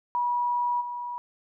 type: tone with level steps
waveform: sine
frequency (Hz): 969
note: B5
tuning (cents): -33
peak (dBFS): -23 / -31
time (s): 0.15-1.18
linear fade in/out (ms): 0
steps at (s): 0.8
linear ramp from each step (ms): 20
effects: none